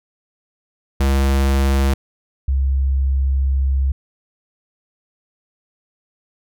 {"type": "tone pair in turn", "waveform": ["square", "sine"], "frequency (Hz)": [68, 67.26], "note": ["C#2", "C2"], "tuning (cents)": [-33, 48], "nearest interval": "unison", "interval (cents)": 19, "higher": "first", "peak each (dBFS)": [-14, -14], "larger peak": "neither", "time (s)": [[1, 1.94], [2.48, 3.92]], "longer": "second", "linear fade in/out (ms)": 5, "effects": []}